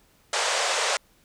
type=band-pass noise; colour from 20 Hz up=pink; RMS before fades=-25 dBFS; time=0.33-0.97 s; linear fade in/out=2 ms; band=470 to 8600 Hz; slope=48 dB/octave; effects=pink hiss -61 dBFS RMS until 1.24 s